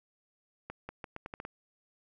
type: accelerating click train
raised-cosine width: 0.5 ms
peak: -25 dBFS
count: 8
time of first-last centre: 0.7-1.451 s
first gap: 190 ms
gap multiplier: 0.8
effects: none